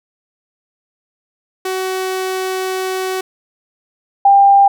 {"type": "tone pair in turn", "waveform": ["sawtooth", "sine"], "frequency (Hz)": [375.5, 795.7], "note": ["F#4", "G5"], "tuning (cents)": [26, 26], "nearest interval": "octave + minor second", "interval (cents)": 1300, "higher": "second", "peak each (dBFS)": [-14, -5], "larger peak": "second", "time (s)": [[1.65, 3.21], [4.25, 4.68]], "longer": "first", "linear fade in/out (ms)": 5, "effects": []}